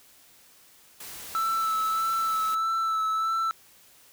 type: noise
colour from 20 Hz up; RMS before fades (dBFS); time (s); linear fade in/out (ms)
white; -41; 1-2.55; 5
type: tone with vibrato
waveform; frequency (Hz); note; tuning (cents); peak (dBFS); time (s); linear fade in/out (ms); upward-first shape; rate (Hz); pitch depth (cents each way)
triangle; 1318.5; E6; 0; -22; 1.35-3.51; 0; sine; 1.6; 21
effects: white hiss -56 dBFS RMS until 4.12 s